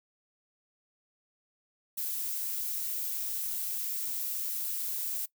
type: noise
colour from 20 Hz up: violet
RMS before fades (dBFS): -34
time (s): 1.97-5.26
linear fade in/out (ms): 10
effects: noise-tail reverb RT60 0.1 s tail -20 dB re dry